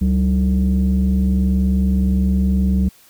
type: tone pair together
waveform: sine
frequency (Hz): 70.25 / 189.5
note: C#2 / F#3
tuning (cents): +24 / +42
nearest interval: octave + perfect fourth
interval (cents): 1718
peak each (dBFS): -14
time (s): 0.01-2.89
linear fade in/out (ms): 10
effects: tanh soft clip ceiling -10 dBFS + white hiss -50 dBFS RMS until 3.09 s